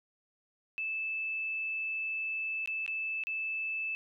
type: tone with dropouts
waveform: sine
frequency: 2627 Hz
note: E7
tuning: 7 cents flat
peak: -32 dBFS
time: 0.78-3.95 s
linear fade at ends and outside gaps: 0 ms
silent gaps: 2.659-2.675 / 2.863-2.878 / 3.237-3.27 s
effects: none